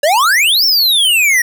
square exponential two-way sweep, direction up then down, 553 to 5530 to 1864 Hz, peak -9 dBFS, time 0.03-1.42 s, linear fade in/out 5 ms, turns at 0.65 s, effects none

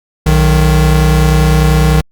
square tone pair together, 61.74 / 155.08 Hz, B1 / D#3, 0 / -5 cents, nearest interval octave + major third, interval 1595 cents, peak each -10 dBFS, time 0.26-2.01 s, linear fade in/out 5 ms, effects Opus 48 kbps

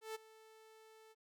sawtooth tone with ADSR envelope, 440 Hz, A4, in tune, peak -37 dBFS, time 0.01-1.15 s, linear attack 140 ms, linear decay 18 ms, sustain -19 dB, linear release 37 ms, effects none

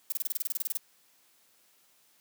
violet noise bursts, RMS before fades -30 dBFS, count 14, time 0.1-0.772 s, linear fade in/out 2 ms, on 22 ms, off 28 ms, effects white hiss -65 dBFS RMS until 2.2 s + high-pass 150 Hz 12 dB/octave

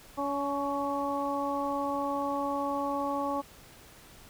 harmonic tone with a mistuned harmonic, 282.2 Hz, C#4, 31 cents sharp, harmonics 1 / 2 / 3 / 4, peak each -34 / -34 / -34 / -34 dBFS, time 0.17-3.42 s, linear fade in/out 20 ms, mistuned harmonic 4, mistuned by -19 cents, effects pink hiss -53 dBFS RMS until 4.29 s

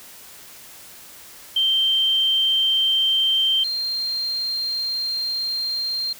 sine tone pair in turn, 3136 / 4186 Hz, G7 / C8, 0 / 0 cents, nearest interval perfect fourth, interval 500 cents, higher second, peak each -16 / -22 dBFS, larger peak first, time 1.56-3.64 / 3.64-6.13 s, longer second, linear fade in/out 5 ms, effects white hiss -43 dBFS RMS until 6.19 s

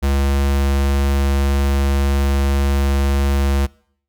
square tone, 69.3 Hz, C#2, in tune, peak -15 dBFS, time 0.02-3.67 s, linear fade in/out 20 ms, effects noise-tail reverb RT60 0.6 s tail -23 dB re dry

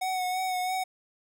square tone with vibrato, 740 Hz, F#5, in tune, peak -28 dBFS, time 0.01-0.84 s, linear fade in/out 10 ms, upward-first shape sine, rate 3 Hz, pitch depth 26 cents each way, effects none

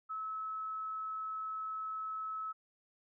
sine tone, 1296 Hz, E6, 30 cents flat, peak -37 dBFS, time 0.09-2.53 s, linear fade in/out 20 ms, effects none

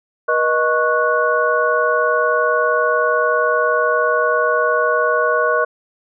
sine tone cluster, 482.2 / 622 / 1105 / 1472 Hz, B4 / D#5 / C#6 / F#6, -41 / -1 / -6 / -9 cents, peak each -19 dBFS, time 0.28-5.65 s, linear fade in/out 10 ms, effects none

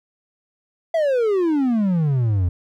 triangle exponential sweep, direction down, 676 to 84.2 Hz, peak -14 dBFS, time 0.94-2.49 s, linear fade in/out 5 ms, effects none

